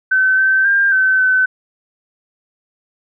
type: tone with pitch steps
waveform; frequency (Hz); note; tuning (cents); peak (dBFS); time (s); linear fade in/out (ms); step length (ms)
sine; 1528 / 1545 / 1598 / 1530 / 1518; G6 / G6 / G6 / G6 / F#6; -45 / -26 / +33 / -42 / +44; -10; 0.11-1.46; 10; 270
effects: none